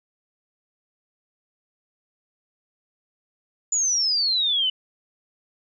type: exponential sweep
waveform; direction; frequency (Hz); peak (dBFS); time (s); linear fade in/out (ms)
sine; down; 7040 to 2960; -19; 3.72-4.7; 5
effects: none